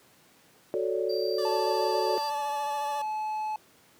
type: chord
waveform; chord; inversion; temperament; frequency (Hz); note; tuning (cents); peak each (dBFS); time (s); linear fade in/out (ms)
sine; D major seventh; first; equal; 370 / 440 / 554.4 / 587.3; F#4 / A4 / C#5 / D5; 0 / 0 / 0 / 0; -30 / -30 / -33 / -34; 0.74-2.18; 0
type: tone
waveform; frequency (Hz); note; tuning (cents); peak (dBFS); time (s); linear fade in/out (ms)
triangle; 4699; D8; 0; -36; 1.09-2.3; 10
type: tone with vibrato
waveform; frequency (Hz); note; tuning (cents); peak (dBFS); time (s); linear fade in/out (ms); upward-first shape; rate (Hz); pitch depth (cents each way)
25% pulse; 580; D5; -22; -32; 1.38-3.02; 5; sine; 14; 30
type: tone with pitch glide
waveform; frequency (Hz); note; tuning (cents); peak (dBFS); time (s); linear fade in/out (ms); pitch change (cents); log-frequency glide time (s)
triangle; 880 to 860.4; A5 to A5; 0 to -39; -27; 1.45-3.56; 2; -39; 2.27-2.42
effects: pink hiss -59 dBFS RMS until 3.99 s + high-pass 150 Hz 12 dB/octave